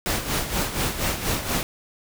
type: noise with tremolo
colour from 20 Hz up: pink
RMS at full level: -23 dBFS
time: 0.06-1.63 s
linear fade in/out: 0 ms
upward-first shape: sine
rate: 4.2 Hz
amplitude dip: 65%
effects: none